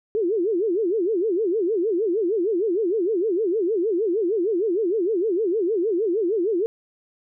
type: tone with vibrato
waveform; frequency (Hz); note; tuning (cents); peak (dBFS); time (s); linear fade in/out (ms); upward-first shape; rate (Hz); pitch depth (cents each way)
sine; 392; G4; 0; -19; 0.15-6.66; 0; sine; 6.5; 270
effects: none